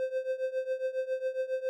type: tone with tremolo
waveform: triangle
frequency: 520 Hz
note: C5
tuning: 11 cents flat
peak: -24 dBFS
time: 0-1.69 s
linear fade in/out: 0 ms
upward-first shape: triangle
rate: 7.3 Hz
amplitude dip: 90%
effects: none